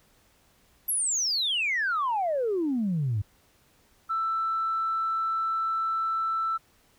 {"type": "exponential sweep", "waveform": "sine", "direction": "down", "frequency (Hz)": [11840, 96.6], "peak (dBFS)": -23, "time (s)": [0.88, 3.22], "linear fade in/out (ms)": 10}
{"type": "tone", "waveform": "sine", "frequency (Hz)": 1327, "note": "E6", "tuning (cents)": 11, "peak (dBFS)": -24, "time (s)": [4.09, 6.58], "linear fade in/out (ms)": 20}
{"effects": ["tanh soft clip ceiling -20 dBFS", "pink hiss -63 dBFS RMS until 6.98 s"]}